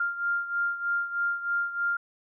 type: beating tone pair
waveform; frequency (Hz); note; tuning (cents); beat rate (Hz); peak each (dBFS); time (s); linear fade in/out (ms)
sine; 1396.9 / 1400.1; F6 / F6; 0 / +4; 3.2; -27 / -32; 0-1.97; 5
effects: none